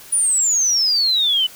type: exponential sweep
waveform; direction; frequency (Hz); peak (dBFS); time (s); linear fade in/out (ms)
sine; down; 9780 to 2960; -14; 0.12-1.47; 10
effects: white hiss -41 dBFS RMS until 1.55 s